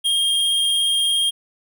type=tone with vibrato; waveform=square; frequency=3225 Hz; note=G7; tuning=48 cents sharp; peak=-17 dBFS; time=0.04-1.31 s; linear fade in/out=20 ms; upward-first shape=sine; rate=17 Hz; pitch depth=12 cents each way; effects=none